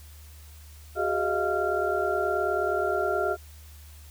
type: tone cluster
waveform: sine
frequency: 374.5 / 413.4 / 627 / 696 / 1382 Hz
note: F#4 / G#4 / D#5 / F5 / F6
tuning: +21 / -8 / +13 / -6 / -19 cents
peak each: -30 dBFS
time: 0.95-3.37 s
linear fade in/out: 50 ms
effects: added 75 Hz sine -45 dBFS peak until 4.1 s + white hiss -54 dBFS RMS until 4.1 s